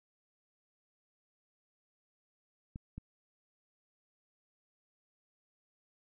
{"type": "clicks", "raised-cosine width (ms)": 5, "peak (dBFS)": -30, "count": 2, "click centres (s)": [2.759, 2.98], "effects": []}